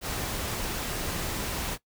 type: noise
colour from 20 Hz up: pink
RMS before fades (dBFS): -32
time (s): 0.01-1.78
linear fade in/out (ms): 50
effects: noise-tail reverb RT60 0.1 s tail -18 dB re dry